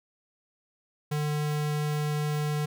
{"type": "tone", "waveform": "square", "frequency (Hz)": 149.6, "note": "D3", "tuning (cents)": 32, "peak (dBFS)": -27, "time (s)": [1.11, 2.66], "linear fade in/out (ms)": 10, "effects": []}